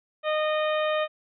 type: harmonic tone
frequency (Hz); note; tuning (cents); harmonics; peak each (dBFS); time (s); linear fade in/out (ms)
615; D#5; -20; 1 / 2 / 3 / 4 / 5 / 6; -24 / -30 / -34 / -36 / -38 / -40; 0.23-1.08; 50
effects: none